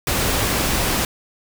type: noise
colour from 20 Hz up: pink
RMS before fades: -20 dBFS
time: 0.07-1.05 s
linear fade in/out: 2 ms
effects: none